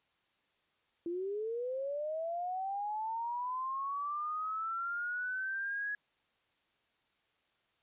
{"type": "linear sweep", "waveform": "sine", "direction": "up", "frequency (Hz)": [333.3, 1680], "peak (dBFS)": -34, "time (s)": [1.06, 5.95], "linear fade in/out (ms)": 2, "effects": ["white hiss -75 dBFS RMS until 7.82 s", "resampled to 8000 Hz"]}